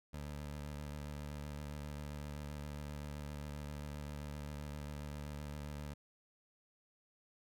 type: tone with vibrato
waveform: 20% pulse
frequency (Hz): 73.42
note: D2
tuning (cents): 0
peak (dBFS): -38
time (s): 0.13-5.94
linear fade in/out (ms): 10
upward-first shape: square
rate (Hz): 7.6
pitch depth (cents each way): 23
effects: none